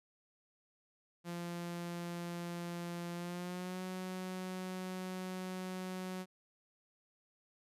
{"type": "tone with pitch glide", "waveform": "sawtooth", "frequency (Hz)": [172.7, 185.1], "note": ["F3", "F#3"], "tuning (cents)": [-19, 1], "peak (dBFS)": -36, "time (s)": [1.24, 6.26], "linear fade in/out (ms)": 50, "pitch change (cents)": 120, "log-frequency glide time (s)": [3.14, 3.82], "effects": ["resampled to 32000 Hz"]}